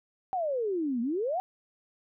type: exponential two-way sweep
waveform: sine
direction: down then up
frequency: 780 to 225.7 to 780 Hz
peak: -27 dBFS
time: 0.33-1.4 s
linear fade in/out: 0 ms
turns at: 1.01 s
effects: none